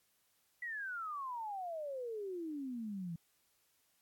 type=exponential sweep; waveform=sine; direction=down; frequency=1975.5 to 161.7 Hz; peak=-39 dBFS; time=0.62-3.16 s; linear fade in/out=5 ms; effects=white hiss -75 dBFS RMS until 4.01 s + AAC 64 kbps